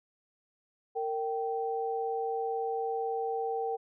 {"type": "tone pair together", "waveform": "sine", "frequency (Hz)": [459.1, 777], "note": ["A#4", "G5"], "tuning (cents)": [-26, -16], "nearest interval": "major sixth", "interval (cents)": 910, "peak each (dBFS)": [-32, -33], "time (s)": [0.95, 3.77], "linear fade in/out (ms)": 20, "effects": []}